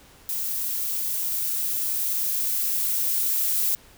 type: noise with level ramp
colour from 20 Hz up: violet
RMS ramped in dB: -28 to -23 dBFS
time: 0.29-3.75 s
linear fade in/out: 0 ms
effects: pink hiss -52 dBFS RMS until 3.97 s